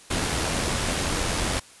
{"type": "noise with amplitude modulation", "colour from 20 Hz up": "pink", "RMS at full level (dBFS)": -24, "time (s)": [0.1, 1.6], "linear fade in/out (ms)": 10, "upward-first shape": "sine", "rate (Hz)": 88, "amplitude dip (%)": 35, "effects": ["white hiss -49 dBFS RMS until 1.8 s", "resampled to 24000 Hz"]}